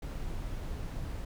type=noise; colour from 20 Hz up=brown; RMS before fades=-37 dBFS; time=0.02-1.25 s; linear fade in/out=5 ms; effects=none